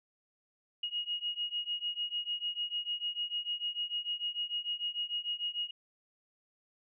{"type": "beating tone pair", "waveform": "sine", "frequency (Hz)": [2877, 2883.7], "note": ["F#7", "F#7"], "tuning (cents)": [-49, -45], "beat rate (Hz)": 6.7, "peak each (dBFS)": [-37, -36], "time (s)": [0.83, 5.71], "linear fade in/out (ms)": 5, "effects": []}